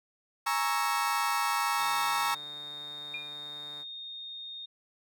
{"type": "chord", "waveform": "35% pulse", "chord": "A# half-diminished seventh", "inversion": "third", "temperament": "equal", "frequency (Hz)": [830.6, 932.3, 1108.7, 1318.5], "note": ["G#5", "A#5", "C#6", "E6"], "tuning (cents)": [0, 0, 0, 0], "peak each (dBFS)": [-33, -30, -31, -31], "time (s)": [0.46, 2.35], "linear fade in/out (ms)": 10}
{"type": "tone with vibrato", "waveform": "5% pulse", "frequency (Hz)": 146.83, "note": "D3", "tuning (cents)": 0, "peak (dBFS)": -39, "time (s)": [1.76, 3.85], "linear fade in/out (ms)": 50, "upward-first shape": "sine", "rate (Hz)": 20, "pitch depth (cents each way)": 28}
{"type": "tone", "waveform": "sine", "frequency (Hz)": 3688, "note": "A#7", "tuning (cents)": -19, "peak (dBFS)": -39, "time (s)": [1.79, 4.66], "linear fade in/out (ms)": 10}
{"type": "tone with exponential decay", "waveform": "sine", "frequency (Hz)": 2419, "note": "D#7", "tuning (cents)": -49, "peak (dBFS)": -32, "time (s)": [3.14, 3.37], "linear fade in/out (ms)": 2, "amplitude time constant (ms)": 49}
{"effects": []}